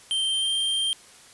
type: tone with pitch glide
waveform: square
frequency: 3136 to 3169 Hz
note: G7 to G7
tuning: 0 to +18 cents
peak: -23 dBFS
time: 0.11-0.93 s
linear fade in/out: 0 ms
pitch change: +18 cents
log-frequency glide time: 0.26-0.53 s
effects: white hiss -50 dBFS RMS until 1.33 s + resampled to 24000 Hz